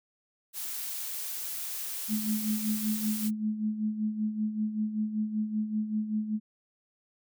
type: noise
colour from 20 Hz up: blue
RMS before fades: -36 dBFS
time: 0.53-3.31 s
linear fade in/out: 50 ms
type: tone with tremolo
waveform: sine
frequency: 214.6 Hz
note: A3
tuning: 43 cents flat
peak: -25 dBFS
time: 2.08-6.4 s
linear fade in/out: 50 ms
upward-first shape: sine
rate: 5.2 Hz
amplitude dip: 65%
effects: none